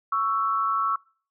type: tone pair together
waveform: sine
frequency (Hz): 1113 / 1325.1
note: C#6 / E6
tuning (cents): +7 / +9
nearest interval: minor third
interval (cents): 302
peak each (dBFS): -24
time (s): 0.12-0.96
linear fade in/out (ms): 5
effects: noise-tail reverb RT60 0.5 s tail -26 dB re dry